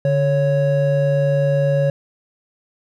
triangle tone pair together, 145.11 / 554.4 Hz, D3 / C#5, -20 / 0 cents, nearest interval octave + major seventh, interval 2320 cents, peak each -15 / -15 dBFS, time 0.05-1.9 s, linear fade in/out 2 ms, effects none

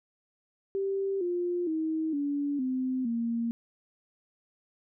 sine tone with pitch steps, 390.9 / 352.3 / 317.5 / 286.2 / 257.9 / 232.4 Hz, G4 / F4 / D#4 / D4 / C4 / A#3, -5 / +15 / +35 / -45 / -25 / -5 cents, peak -27 dBFS, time 0.75-3.51 s, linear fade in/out 0 ms, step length 460 ms, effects none

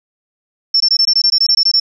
sine tone bursts, 5400 Hz, E8, 41 cents sharp, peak -8 dBFS, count 13, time 0.74-1.799 s, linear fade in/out 5 ms, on 63 ms, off 20 ms, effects none

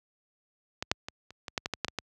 clicks, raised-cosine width 0.2 ms, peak -14 / -6 / -19 / -30 / -19 / -11 / -14 / -13 / -10 / -15 / -14 dBFS, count 11, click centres 0.825 / 0.915 / 1.085 / 1.306 / 1.482 / 1.578 / 1.659 / 1.737 / 1.847 / 1.883 / 1.987 s, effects high-pass 60 Hz 12 dB/octave

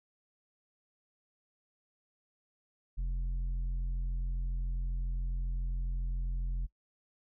sine tone with tanh clipping, 43.67 Hz, F1, 1 cent sharp, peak -32 dBFS, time 2.97-6.67 s, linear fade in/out 20 ms, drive 6 dB, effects noise-tail reverb RT60 0.1 s tail -22 dB re dry

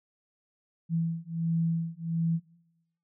sine beating tone pair, 164.81 / 166.21 Hz, E3 / E3, 0 / +15 cents, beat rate 1.4 Hz, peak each -30 dBFS, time 0.89-2.4 s, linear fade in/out 50 ms, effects noise-tail reverb RT60 0.8 s tail -19 dB re dry

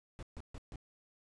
brown noise bursts, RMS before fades -45 dBFS, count 4, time 0.19-0.758 s, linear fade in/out 0 ms, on 37 ms, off 140 ms, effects resampled to 22050 Hz

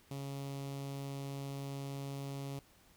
sawtooth tone with notch filter, 138.59 Hz, C#3, in tune, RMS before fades -42 dBFS, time 0.11-2.59 s, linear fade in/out 2 ms, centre 1600 Hz, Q 1.2, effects pink hiss -65 dBFS RMS until 2.96 s

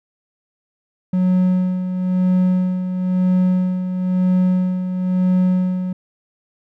triangle tone with tremolo, 183.4 Hz, F#3, 15 cents flat, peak -10 dBFS, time 1.13-5.93 s, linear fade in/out 5 ms, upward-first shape sine, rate 1 Hz, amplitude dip 60%, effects none

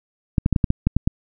clicks, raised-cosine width 5 ms, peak -4 dBFS, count 9, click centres 0.382 / 0.461 / 0.527 / 0.562 / 0.642 / 0.704 / 0.87 / 0.966 / 1.075 s, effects none

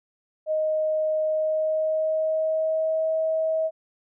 sine tone with pitch glide, 623 to 638.7 Hz, D#5 to D#5, +2 to +45 cents, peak -21 dBFS, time 0.46-3.71 s, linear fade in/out 50 ms, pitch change +43 cents, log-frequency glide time 1.24-3.11 s, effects none

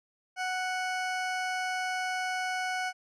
20% pulse tone, 740 Hz, F#5, in tune, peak -25 dBFS, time 0.36-2.93 s, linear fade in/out 50 ms, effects low-pass 7000 Hz 12 dB/octave

